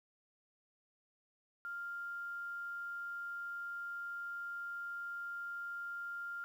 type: tone with quantisation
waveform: sine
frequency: 1396.9 Hz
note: F6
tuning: in tune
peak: -40 dBFS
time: 1.65-6.44 s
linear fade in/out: 0 ms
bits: 11
effects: none